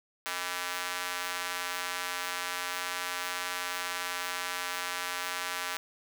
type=tone with high-pass filter; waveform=square; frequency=89.8 Hz; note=F2; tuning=49 cents sharp; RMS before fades=-35 dBFS; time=0.26-5.77 s; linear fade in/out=0 ms; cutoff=1300 Hz; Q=0.99; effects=none